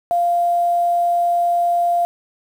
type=tone with quantisation; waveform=sine; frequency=695 Hz; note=F5; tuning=9 cents flat; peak=-14 dBFS; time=0.11-2.05 s; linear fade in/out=0 ms; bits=7; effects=none